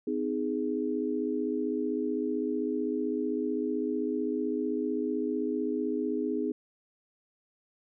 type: chord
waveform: sine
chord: Ab major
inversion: first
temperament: equal with one note detuned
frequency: 255.4 / 311.1 / 415.3 Hz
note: C4 / Eb4 / Ab4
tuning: -42 / 0 / 0 cents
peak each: -32 dBFS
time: 0.07-6.52 s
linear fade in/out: 5 ms
effects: none